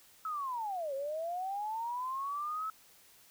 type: linear two-way sweep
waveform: sine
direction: down then up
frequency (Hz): 1308 to 532 to 1308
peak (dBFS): -34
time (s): 0.25-2.7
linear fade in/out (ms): 2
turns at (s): 0.94
effects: white hiss -61 dBFS RMS until 3.3 s